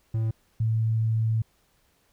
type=tone pair in turn; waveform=triangle / sine; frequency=111.6 / 111.6 Hz; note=A2 / A2; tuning=+25 / +25 cents; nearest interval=unison; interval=0 cents; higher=neither; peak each=-21 dBFS; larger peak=neither; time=0.14-0.31 / 0.6-1.42 s; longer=second; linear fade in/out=5 ms; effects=pink hiss -66 dBFS RMS until 2.12 s